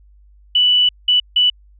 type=tone bursts at uneven times; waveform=sine; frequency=2967 Hz; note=F#7; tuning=4 cents sharp; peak=-10 dBFS; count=3; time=0.55-0.89 / 1.08-1.2 / 1.36-1.5 s; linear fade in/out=5 ms; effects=added 50 Hz sine -45 dBFS peak until 1.79 s